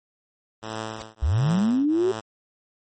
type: tone with tremolo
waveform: 5% pulse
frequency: 110.3 Hz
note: A2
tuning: 5 cents sharp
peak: -17 dBFS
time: 0.62-2.21 s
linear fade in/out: 20 ms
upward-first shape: triangle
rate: 1.4 Hz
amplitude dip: 100%
type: noise with exponential growth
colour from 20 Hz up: pink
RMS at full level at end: -35 dBFS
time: 0.9-1.02 s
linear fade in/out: 1 ms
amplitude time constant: 26 ms
type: linear sweep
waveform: sine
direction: up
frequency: 59 to 389 Hz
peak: -18 dBFS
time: 1.22-2.12 s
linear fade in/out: 10 ms
effects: MP3 32 kbps